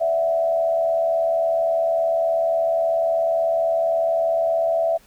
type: tone with frequency modulation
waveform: sine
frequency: 662 Hz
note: E5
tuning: 7 cents sharp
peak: -17 dBFS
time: 0-4.98 s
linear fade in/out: 20 ms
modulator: 76.4 Hz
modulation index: 0.56
effects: pink hiss -54 dBFS RMS until 5.06 s